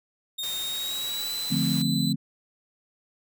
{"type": "tone with pitch glide", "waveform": "40% pulse", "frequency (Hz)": [3695, 4006], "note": ["A#7", "B7"], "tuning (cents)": [-16, 24], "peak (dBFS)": -28, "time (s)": [0.38, 2.13], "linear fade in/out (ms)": 10, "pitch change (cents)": 140, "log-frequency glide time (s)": [0.6, 1.37]}
{"type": "noise", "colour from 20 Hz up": "white", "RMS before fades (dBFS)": -38, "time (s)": [0.43, 1.82], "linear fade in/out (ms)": 2}
{"type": "chord", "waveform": "sine", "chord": "D minor seventh", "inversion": "none", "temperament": "equal", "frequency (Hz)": [146.83, 174.61, 220, 261.6], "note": ["D3", "F3", "A3", "C4"], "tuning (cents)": [0, 0, 0, 0], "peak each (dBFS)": -28, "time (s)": [1.5, 2.16], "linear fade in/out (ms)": 20}
{"effects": []}